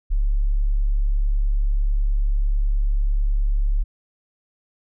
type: tone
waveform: sine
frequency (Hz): 35.39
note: C#1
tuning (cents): +37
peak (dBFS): -16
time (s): 0.1-3.84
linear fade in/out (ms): 20
effects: none